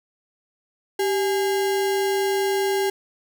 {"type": "tone with sample-and-hold", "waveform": "sine", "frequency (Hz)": 390.2, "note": "G4", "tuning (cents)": -8, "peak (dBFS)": -19, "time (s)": [0.99, 2.9], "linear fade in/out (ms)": 5, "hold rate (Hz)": 1225, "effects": []}